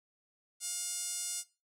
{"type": "tone with band-pass filter", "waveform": "5% pulse", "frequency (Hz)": 710, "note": "F5", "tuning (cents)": 28, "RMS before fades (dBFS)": -38, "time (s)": [0.6, 1.44], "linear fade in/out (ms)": 50, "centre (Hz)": 9100, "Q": 1.7, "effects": ["noise-tail reverb RT60 0.3 s tail -19 dB re dry"]}